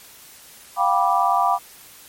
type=chord; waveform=sine; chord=G dominant seventh; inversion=third; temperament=just; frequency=705.6 / 784 / 980 / 1176 Hz; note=F5 / G5 / B5 / D6; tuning=+18 / 0 / -14 / +2 cents; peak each=-21 dBFS; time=0.76-1.59 s; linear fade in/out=50 ms; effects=white hiss -45 dBFS RMS until 2.08 s + MP3 64 kbps